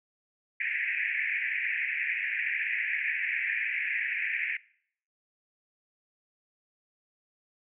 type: band-pass noise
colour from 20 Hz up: white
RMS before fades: -31 dBFS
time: 0.6-4.57 s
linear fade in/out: 5 ms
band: 1700 to 2500 Hz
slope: 96 dB/octave
effects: noise-tail reverb RT60 0.6 s tail -21 dB re dry